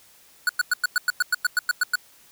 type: tone bursts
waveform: square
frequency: 1467 Hz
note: F#6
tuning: 15 cents flat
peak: -18 dBFS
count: 13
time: 0.47-1.956 s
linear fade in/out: 2 ms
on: 22 ms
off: 100 ms
effects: white hiss -54 dBFS RMS until 2.31 s